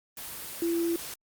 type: tone in noise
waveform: sine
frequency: 337.4 Hz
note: E4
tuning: 40 cents sharp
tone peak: -25 dBFS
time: 0.62-0.96 s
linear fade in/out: 2 ms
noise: white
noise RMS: -39 dBFS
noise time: 0.17-1.14 s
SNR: +11 dB
effects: Opus 24 kbps